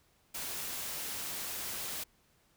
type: noise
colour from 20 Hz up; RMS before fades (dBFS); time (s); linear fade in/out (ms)
white; -39; 0.34-2.04; 10
effects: pink hiss -69 dBFS RMS until 2.56 s